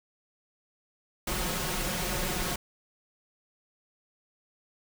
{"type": "noise with comb filter", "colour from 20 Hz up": "pink", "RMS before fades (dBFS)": -31, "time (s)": [1.27, 2.56], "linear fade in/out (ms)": 5, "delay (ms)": 5.5, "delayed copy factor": 0.65, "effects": []}